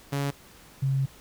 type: tone pair in turn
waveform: sawtooth / sine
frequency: 140.7 / 135.13 Hz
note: C#3 / C#3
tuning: +26 / -44 cents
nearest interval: minor second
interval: 70 cents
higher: first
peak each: -22 dBFS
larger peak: neither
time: 0.12-0.31 / 0.82-1.06 s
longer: second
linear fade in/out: 10 ms
effects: pink hiss -52 dBFS RMS until 1.2 s